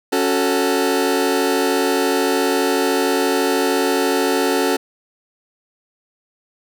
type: chord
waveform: sawtooth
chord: F# minor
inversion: second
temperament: just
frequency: 277.5 / 370 / 444 Hz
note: C#4 / F#4 / A4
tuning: +2 / 0 / +16 cents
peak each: -16 dBFS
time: 0.12-4.77 s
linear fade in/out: 10 ms
effects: none